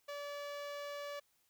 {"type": "tone with notch filter", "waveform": "sawtooth", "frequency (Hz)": 576, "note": "D5", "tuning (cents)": -34, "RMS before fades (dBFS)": -44, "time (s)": [0.08, 1.2], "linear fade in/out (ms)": 10, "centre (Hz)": 9900, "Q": 0.79, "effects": ["white hiss -75 dBFS RMS until 1.49 s"]}